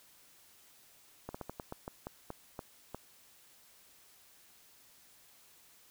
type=slowing click train; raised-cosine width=1 ms; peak=-26 dBFS; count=11; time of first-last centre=1.29-2.946 s; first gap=55 ms; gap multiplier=1.23; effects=white hiss -62 dBFS RMS until 5.9 s